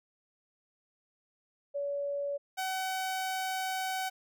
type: tone pair in turn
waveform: sine / sawtooth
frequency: 568 / 755.6 Hz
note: C#5 / F#5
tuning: +42 / +36 cents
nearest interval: perfect fourth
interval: 494 cents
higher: second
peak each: -31 / -28 dBFS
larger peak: second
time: 1.74-2.38 / 2.57-4.1 s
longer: second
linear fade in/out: 20 ms
effects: none